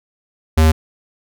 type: tone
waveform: square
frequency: 79.2 Hz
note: D#2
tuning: 31 cents sharp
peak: -9 dBFS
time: 0.57-0.72 s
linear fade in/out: 10 ms
effects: none